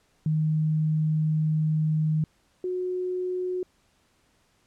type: tone pair in turn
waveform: sine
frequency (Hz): 155.56 / 365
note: D#3 / F#4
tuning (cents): 0 / -24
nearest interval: octave + minor third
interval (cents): 1476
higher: second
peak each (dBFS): -21 / -26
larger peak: first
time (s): 0.26-2.24 / 2.64-3.63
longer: first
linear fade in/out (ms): 2
effects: pink hiss -66 dBFS RMS until 4.66 s + low-pass 10000 Hz 12 dB/octave